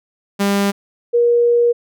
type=tone pair in turn; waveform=sawtooth / sine; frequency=200 / 475.7 Hz; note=G3 / A#4; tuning=+35 / +35 cents; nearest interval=octave + minor third; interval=1500 cents; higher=second; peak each=-10 dBFS; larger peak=neither; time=0.39-0.72 / 1.13-1.73 s; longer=second; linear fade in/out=20 ms; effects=none